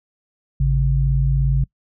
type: tone pair together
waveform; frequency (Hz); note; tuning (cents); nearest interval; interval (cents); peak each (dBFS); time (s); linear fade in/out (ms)
sine; 53.53 / 136.6; A1 / C#3; -47 / -25; octave + major third; 1622; -17; 0.6-1.64; 5
effects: noise-tail reverb RT60 0.1 s tail -24 dB re dry